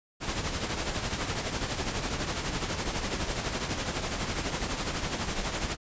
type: noise with tremolo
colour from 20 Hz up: pink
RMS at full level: -29 dBFS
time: 0.2-5.77 s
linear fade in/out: 50 ms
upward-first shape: triangle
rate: 12 Hz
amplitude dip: 60%
effects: resampled to 16000 Hz